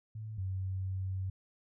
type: tone pair in turn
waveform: sine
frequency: 108.6 / 94.62 Hz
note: A2 / F#2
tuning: -22 / +39 cents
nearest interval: major second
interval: 239 cents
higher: first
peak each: -39 / -33 dBFS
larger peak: second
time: 0.15-0.38 / 0.38-1.3 s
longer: second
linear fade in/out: 5 ms
effects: none